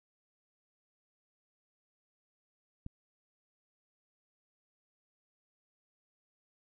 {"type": "click", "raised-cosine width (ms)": 5, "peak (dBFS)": -29, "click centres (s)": 2.864, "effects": []}